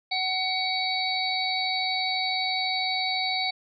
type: harmonic tone with a mistuned harmonic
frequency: 749 Hz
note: F#5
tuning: 21 cents sharp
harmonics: 1 / 3 / 5 / 6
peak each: -30 / -30 / -30 / -30 dBFS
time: 0.11-3.51 s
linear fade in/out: 10 ms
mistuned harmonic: 5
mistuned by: +60 cents
effects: none